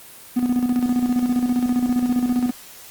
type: tone with tremolo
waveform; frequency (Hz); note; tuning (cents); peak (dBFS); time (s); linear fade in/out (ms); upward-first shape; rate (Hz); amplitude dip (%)
triangle; 246.9; B3; 0; -13; 0.36-2.51; 10; square; 15; 55
effects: white hiss -42 dBFS RMS until 2.9 s + Opus 24 kbps